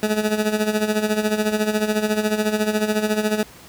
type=tone with tremolo; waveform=20% pulse; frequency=213.4 Hz; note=G#3; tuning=47 cents sharp; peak=-11 dBFS; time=0.03-3.43 s; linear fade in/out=0 ms; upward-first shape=sine; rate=14 Hz; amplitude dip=70%; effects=pink hiss -44 dBFS RMS until 3.68 s + high-pass 60 Hz 12 dB/octave